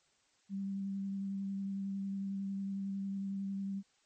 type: tone with vibrato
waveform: sine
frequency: 196 Hz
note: G3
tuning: in tune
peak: -35 dBFS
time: 0.49-3.83 s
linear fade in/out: 50 ms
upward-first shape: sine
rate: 11 Hz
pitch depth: 13 cents each way
effects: white hiss -72 dBFS RMS until 4.05 s + MP3 32 kbps